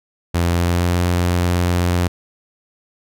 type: tone with pitch glide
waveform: sawtooth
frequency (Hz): 86 to 88.16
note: F2 to F2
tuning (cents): -26 to +17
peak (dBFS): -11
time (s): 0.34-2.08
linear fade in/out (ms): 10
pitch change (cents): +43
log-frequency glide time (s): 0.46-0.96
effects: none